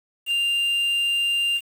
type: tone with quantisation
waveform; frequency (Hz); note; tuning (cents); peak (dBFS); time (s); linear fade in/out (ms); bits
triangle; 2794; F7; 0; -18; 0.26-1.61; 50; 7
effects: none